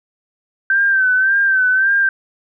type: tone with vibrato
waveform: sine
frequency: 1553 Hz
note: G6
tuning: 17 cents flat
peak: -11 dBFS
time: 0.7-2.09 s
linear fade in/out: 2 ms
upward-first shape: sine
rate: 1.8 Hz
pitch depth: 58 cents each way
effects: none